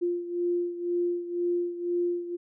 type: beating tone pair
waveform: sine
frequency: 349.2 / 351.2 Hz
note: F4 / F4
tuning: 0 / +10 cents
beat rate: 2 Hz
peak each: -27 / -32 dBFS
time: 0.01-2.37 s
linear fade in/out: 20 ms
effects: none